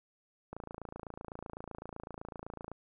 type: click train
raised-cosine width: 1 ms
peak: -28 dBFS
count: 62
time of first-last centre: 0.53-2.716 s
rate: 27.9 Hz
effects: none